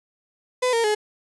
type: tone with pitch steps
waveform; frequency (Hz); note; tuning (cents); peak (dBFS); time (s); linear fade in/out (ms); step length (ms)
35% pulse; 503 / 461.3 / 423; B4 / A#4 / G#4; +32 / -18 / +32; -17; 0.62-0.95; 10; 110
effects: resampled to 24000 Hz